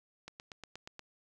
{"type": "click train", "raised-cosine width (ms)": 0.2, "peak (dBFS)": -28, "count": 7, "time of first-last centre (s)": [0.28, 0.993], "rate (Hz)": 8.41, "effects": []}